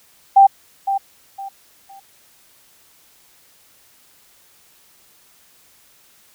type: tone with echo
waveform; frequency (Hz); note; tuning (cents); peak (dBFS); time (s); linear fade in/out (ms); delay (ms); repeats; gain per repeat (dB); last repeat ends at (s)
sine; 786; G5; +4; -5; 0.36-0.47; 10; 510; 3; -11; 2
effects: white hiss -53 dBFS RMS until 6.34 s